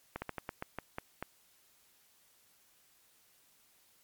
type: slowing click train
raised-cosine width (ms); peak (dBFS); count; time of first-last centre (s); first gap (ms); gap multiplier
0.5; -22; 9; 0.16-1.226; 60; 1.22
effects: white hiss -67 dBFS RMS until 4.03 s + MP3 96 kbps